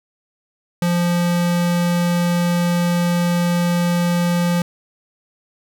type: tone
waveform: square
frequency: 174.1 Hz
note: F3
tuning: 5 cents flat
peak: -16 dBFS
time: 0.82-4.62 s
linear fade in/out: 2 ms
effects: none

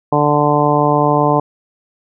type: harmonic tone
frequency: 147.4 Hz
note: D3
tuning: 7 cents sharp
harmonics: 1 / 2 / 3 / 4 / 5 / 6 / 7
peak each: -18 / -18 / -18 / -18 / -18 / -18 / -18 dBFS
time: 0.12-1.4 s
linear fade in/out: 5 ms
effects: none

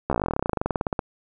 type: slowing click train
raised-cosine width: 1 ms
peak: -9 dBFS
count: 28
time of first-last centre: 0.1-0.992 s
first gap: 14 ms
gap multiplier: 1.06
effects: none

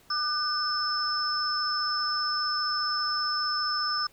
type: tone cluster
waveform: sine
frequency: 1205 / 1496 / 5260 Hz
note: D6 / F#6 / E8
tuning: +44 / +19 / -5 cents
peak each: -30 / -34 / -28 dBFS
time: 0.1-4.07 s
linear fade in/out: 5 ms
effects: pink hiss -59 dBFS RMS until 4.12 s

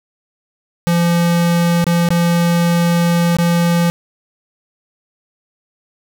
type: tone with dropouts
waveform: square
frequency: 171.3 Hz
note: F3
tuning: 33 cents flat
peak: -12 dBFS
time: 0.87-3.9 s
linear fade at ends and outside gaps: 0 ms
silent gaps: 1.842-1.867 / 2.088-2.105 / 3.368-3.386 s
effects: none

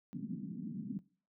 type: band-pass noise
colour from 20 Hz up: white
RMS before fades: -42 dBFS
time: 0.13-0.99 s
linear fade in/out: 0 ms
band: 150 to 260 Hz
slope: 48 dB/octave
effects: noise-tail reverb RT60 0.4 s tail -20 dB re dry

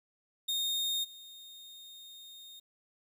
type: tone with level steps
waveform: 40% pulse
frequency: 3689 Hz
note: A#7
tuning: 19 cents flat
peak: -29 / -47 dBFS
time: 0.48-2.6 s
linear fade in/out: 10 ms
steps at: 1.03 s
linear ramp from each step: 20 ms
effects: 11-bit

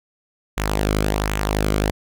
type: tone with flanger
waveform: sawtooth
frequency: 51.6 Hz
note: G#1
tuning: 10 cents flat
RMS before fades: -21 dBFS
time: 0.57-1.91 s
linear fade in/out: 10 ms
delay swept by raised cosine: 0.2 to 1.14 ms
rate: 1.3 Hz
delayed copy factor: -0.55
effects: none

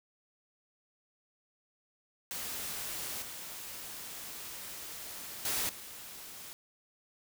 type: noise with level steps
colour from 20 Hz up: white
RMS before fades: -39 / -44 / -33 / -47 dBFS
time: 2.31-6.53 s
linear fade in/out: 0 ms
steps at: 3.22 / 5.45 / 5.69 s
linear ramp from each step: 2 ms
effects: none

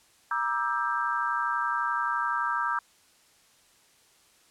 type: chord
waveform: sine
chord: E half-diminished seventh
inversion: second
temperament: just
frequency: 949.3 / 1186.7 / 1318.5 / 1582.2 Hz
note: Bb5 / D6 / E6 / G6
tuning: +31 / +18 / 0 / +16 cents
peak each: -31 dBFS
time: 0.31-2.79 s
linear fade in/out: 2 ms
effects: white hiss -61 dBFS RMS until 4.5 s + low-pass 10000 Hz 12 dB/octave

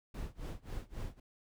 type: noise with tremolo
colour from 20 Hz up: brown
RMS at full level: -39 dBFS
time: 0.14-1.2 s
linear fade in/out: 5 ms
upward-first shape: sine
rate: 3.7 Hz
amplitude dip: 95%
effects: none

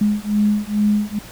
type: beating tone pair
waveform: sine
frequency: 207.7 / 210 Hz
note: G#3 / G#3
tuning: 0 / +19 cents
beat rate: 2.3 Hz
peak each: -18 dBFS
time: 0.01-1.19 s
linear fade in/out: 5 ms
effects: pink hiss -39 dBFS RMS until 1.31 s

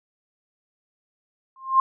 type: tone with exponential growth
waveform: sine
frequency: 1059 Hz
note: C6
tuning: 21 cents sharp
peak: -10 dBFS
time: 1.56-1.8 s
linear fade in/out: 2 ms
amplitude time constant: 51 ms
effects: none

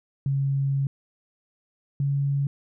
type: tone pair in turn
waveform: sine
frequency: 137.7 / 140.11 Hz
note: C#3 / C#3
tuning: -11 / +19 cents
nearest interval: unison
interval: 30 cents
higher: second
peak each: -21 dBFS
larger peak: neither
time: 0.26-0.87 / 2-2.47 s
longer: first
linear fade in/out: 2 ms
effects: none

